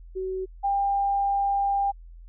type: tone pair in turn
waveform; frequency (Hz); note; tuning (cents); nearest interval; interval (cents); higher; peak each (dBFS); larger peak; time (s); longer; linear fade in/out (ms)
sine; 376.2 / 797.1; F#4 / G5; +29 / +29; octave + minor second; 1300; second; -27 / -21; second; 0.15-0.46 / 0.63-1.92; second; 20
effects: added 42 Hz sine -42 dBFS peak until 2.28 s